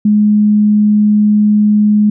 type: tone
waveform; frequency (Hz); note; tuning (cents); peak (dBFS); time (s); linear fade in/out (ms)
sine; 209.8; G#3; +18; -6; 0.05-2.1; 5
effects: none